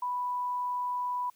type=tone; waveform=sine; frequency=987.8 Hz; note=B5; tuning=in tune; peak=-29 dBFS; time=0.02-1.3 s; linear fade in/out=5 ms; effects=white hiss -66 dBFS RMS until 1.35 s